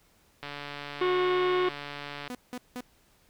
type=click train; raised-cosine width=0.3 ms; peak=-22 dBFS; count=267; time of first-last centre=0.43-2.277 s; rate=144 Hz
type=harmonic tone; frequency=364.4 Hz; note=F#4; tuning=26 cents flat; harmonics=1 / 2 / 3 / 4 / 5 / 6 / 7 / 8 / 9 / 10; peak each=-24 / -39 / -31 / -40 / -42 / -39 / -49 / -43 / -46 / -45 dBFS; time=1.01-1.69 s; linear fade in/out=5 ms
type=tone bursts; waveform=sawtooth; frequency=248.3 Hz; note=B3; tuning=9 cents sharp; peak=-31 dBFS; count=3; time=2.3-2.807 s; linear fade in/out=0 ms; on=49 ms; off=180 ms
effects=pink hiss -64 dBFS RMS until 3.29 s